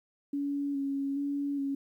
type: tone with vibrato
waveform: sine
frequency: 280 Hz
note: C#4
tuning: 18 cents sharp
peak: -29 dBFS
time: 0.33-1.75 s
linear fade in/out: 5 ms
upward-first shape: square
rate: 1.2 Hz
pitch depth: 21 cents each way
effects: 11-bit